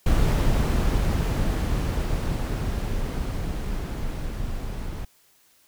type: noise with level ramp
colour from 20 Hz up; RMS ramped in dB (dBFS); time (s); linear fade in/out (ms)
brown; -19 to -32; 0.06-5.05; 5
effects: white hiss -60 dBFS RMS until 5.67 s